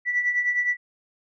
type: tone with tremolo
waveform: sine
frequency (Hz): 1962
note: B6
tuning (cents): -12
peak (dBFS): -17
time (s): 0.05-0.77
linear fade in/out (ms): 50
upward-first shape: triangle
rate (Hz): 9.7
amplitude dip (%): 70
effects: tanh soft clip ceiling -13 dBFS